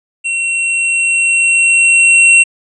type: tone with level ramp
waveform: square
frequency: 2727 Hz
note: F7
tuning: 42 cents flat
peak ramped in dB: -15 to -4 dBFS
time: 0.24-2.44 s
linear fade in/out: 20 ms
effects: resampled to 24000 Hz